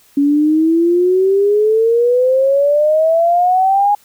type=exponential sweep; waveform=sine; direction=up; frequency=280 to 830 Hz; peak=-9 dBFS; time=0.17-3.95 s; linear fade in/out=5 ms; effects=white hiss -50 dBFS RMS until 4.04 s